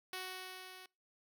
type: tone with level ramp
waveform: 5% pulse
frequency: 371.5 Hz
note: F#4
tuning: 7 cents sharp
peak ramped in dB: -29 to -41 dBFS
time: 0.13-0.86 s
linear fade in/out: 2 ms
effects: noise-tail reverb RT60 0.3 s tail -26 dB re dry